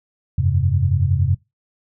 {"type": "chord", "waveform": "sine", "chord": "F suspended second", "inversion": "none", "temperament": "equal with one note detuned", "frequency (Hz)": [87.31, 98, 133.48], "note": ["F2", "G2", "C3"], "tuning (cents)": [0, 0, 35], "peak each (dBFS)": -19, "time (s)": [0.38, 1.35], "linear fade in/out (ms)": 5, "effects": ["noise-tail reverb RT60 0.2 s tail -20 dB re dry"]}